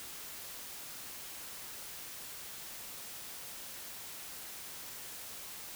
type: silence
effects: white hiss -46 dBFS RMS until 5.75 s